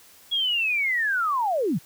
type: linear sweep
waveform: sine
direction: down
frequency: 3353 to 120 Hz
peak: -21 dBFS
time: 0.31-1.79 s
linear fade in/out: 20 ms
effects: white hiss -52 dBFS RMS until 1.85 s